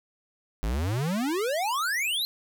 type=exponential sweep; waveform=square; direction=up; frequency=49 to 4186 Hz; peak=-26 dBFS; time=0.63-2.25 s; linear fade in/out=0 ms; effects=none